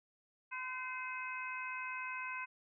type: harmonic tone with a mistuned harmonic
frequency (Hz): 510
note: C5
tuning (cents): -44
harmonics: 2 / 3 / 4 / 5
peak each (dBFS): -44 / -45 / -47 / -44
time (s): 0.51-2.46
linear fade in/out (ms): 20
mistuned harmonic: 4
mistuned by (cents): +37
effects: none